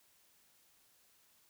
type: silence
effects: white hiss -69 dBFS RMS until 1.49 s